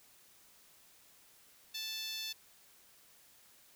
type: tone with high-pass filter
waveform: 10% pulse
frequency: 880 Hz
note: A5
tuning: in tune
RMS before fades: -41 dBFS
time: 1.74-2.33 s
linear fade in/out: 10 ms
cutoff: 3500 Hz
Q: 1.6
effects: white hiss -63 dBFS RMS until 3.75 s